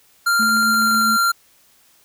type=tone with pitch glide; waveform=square; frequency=1391 to 1380.6 Hz; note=F6 to F6; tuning=-7 to -20 cents; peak=-15 dBFS; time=0.26-1.32 s; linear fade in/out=10 ms; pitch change=-13 cents; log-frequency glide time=0.61-1.02 s
type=tone with tremolo; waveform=sine; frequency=220 Hz; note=A3; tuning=in tune; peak=-21 dBFS; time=0.39-1.17 s; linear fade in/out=10 ms; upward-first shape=triangle; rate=7.4 Hz; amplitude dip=35%
type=clicks; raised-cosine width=0.5 ms; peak=-21 dBFS; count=10; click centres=0.428 / 0.492 / 0.569 / 0.629 / 0.743 / 0.821 / 0.873 / 0.912 / 0.946 / 1.014 s
effects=white hiss -55 dBFS RMS until 2.04 s